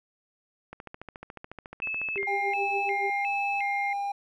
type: click train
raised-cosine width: 0.5 ms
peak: -25 dBFS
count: 22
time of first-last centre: 0.73-2.23 s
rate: 14 Hz
type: tone with vibrato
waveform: sine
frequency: 2350 Hz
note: D7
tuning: 1 cent sharp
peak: -29 dBFS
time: 1.82-3.93 s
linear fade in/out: 2 ms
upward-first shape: square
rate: 1.4 Hz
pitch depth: 180 cents each way
type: tone with tremolo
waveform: sine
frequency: 395.9 Hz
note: G4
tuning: 17 cents sharp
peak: -28 dBFS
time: 2.16-3.1 s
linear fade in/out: 2 ms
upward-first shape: triangle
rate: 7 Hz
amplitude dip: 100%
type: tone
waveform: triangle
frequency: 803 Hz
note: G5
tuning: 41 cents sharp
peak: -26 dBFS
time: 2.27-4.12 s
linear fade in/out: 5 ms
effects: none